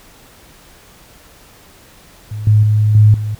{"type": "tone with level steps", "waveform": "sine", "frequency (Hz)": 106.4, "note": "G#2", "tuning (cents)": 42, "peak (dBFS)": [-21, -6, -9, -4, -17], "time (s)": [2.31, 3.35], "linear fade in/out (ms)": 5, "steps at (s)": [2.47, 2.63, 2.95, 3.14], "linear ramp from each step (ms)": 2, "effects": ["pink hiss -44 dBFS RMS until 3.39 s"]}